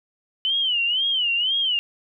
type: tone with vibrato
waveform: sine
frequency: 3000 Hz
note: F#7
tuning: 23 cents sharp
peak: -19 dBFS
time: 0.45-1.79 s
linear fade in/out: 0 ms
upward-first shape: sine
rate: 2 Hz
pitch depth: 150 cents each way
effects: none